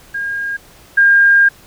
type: tone pair in turn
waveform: sine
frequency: 1621 / 1609.8 Hz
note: G#6 / G6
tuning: -42 / +46 cents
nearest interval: unison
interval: 12 cents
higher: first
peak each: -18 / -6 dBFS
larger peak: second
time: 0.14-0.57 / 0.97-1.49 s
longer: second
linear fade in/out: 10 ms
effects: pink hiss -44 dBFS RMS until 1.66 s